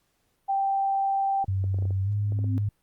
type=tone with vibrato; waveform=sine; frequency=784 Hz; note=G5; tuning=in tune; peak=-22 dBFS; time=0.48-1.45 s; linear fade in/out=20 ms; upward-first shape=sine; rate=20 Hz; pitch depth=11 cents each way
type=clicks; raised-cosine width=2 ms; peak=-27 dBFS; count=10; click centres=1.443 / 1.641 / 1.744 / 1.787 / 1.824 / 1.854 / 1.907 / 2.322 / 2.39 / 2.443 s
type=tone with pitch glide; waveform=sine; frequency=96.1 to 103 Hz; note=G2 to G#2; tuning=-34 to -14 cents; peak=-23 dBFS; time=1.48-2.69 s; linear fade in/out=5 ms; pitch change=+120 cents; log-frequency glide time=2.04-2.1 s
type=tone with exponential growth; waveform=sine; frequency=260 Hz; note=C4; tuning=11 cents flat; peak=-26 dBFS; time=2.12-2.58 s; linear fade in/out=0 ms; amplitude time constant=99 ms
effects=pink hiss -71 dBFS RMS until 2.82 s + Opus 48 kbps